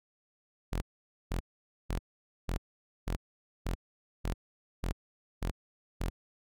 sawtooth tone bursts, 43.55 Hz, F1, 4 cents flat, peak -27 dBFS, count 10, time 0.72-6.1 s, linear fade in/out 10 ms, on 97 ms, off 490 ms, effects none

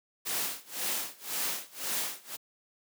white noise with tremolo, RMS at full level -31 dBFS, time 0.25-2.37 s, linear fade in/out 20 ms, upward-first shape sine, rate 1.9 Hz, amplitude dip 95%, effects high-pass 200 Hz 12 dB/octave

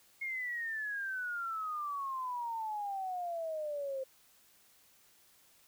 sine exponential sweep, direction down, 2163 to 523.3 Hz, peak -35 dBFS, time 0.21-4.04 s, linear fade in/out 10 ms, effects white hiss -65 dBFS RMS until 5.67 s

